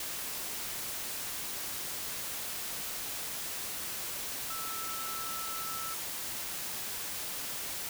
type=tone in noise; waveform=sine; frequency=1318.5 Hz; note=E6; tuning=in tune; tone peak=-40 dBFS; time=4.5-5.94 s; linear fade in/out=2 ms; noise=white; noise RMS=-38 dBFS; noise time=0-7.89 s; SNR=-5 dB; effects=none